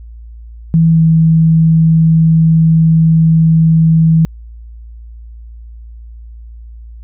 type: tone with pitch glide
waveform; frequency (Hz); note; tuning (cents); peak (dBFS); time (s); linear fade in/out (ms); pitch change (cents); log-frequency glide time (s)
sine; 163.7 to 161.73; E3 to E3; -12 to -33; -5; 0.74-4.25; 0; -21; 0.9-1.02
effects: added 57 Hz sine -29 dBFS peak until 7.03 s